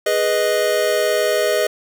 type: chord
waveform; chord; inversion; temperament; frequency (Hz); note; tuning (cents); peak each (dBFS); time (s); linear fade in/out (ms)
square; G# minor; none; equal; 415.3 / 493.9 / 622.3; G#4 / B4 / D#5; 0 / 0 / 0; -22 / -22 / -19; 0.06-1.67; 5
effects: none